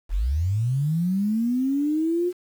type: linear sweep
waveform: sine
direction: up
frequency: 36.71 to 363.3 Hz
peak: -20 dBFS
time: 0.09-2.33 s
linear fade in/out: 50 ms
effects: 8-bit